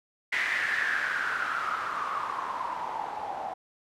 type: noise with low-pass filter sweep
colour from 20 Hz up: blue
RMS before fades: -31 dBFS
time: 0.32-3.54 s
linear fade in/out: 10 ms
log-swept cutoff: 2000 to 760 Hz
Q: 7.3
effects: none